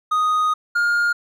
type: tone pair in turn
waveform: triangle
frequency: 1244.5 / 1415.9 Hz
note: D#6 / F6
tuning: 0 / +23 cents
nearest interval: major second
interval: 223 cents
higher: second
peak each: -14 dBFS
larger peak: neither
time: 0.11-0.54 / 0.75-1.13 s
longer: first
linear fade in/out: 10 ms
effects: none